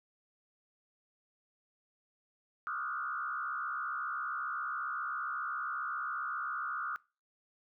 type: tone with frequency modulation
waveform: sine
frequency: 1318.5 Hz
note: E6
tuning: in tune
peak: -34 dBFS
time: 2.67-6.96 s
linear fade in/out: 0 ms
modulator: 67.4 Hz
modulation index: 2.3
effects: noise-tail reverb RT60 0.3 s tail -22 dB re dry